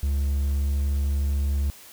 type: tone with pitch glide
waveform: triangle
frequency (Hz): 70 to 70.49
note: C#2 to C#2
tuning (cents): +18 to +30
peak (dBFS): -19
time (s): 0.03-1.7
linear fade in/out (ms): 0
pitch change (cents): +12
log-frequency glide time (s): 0.28-1.1
effects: white hiss -47 dBFS RMS until 1.92 s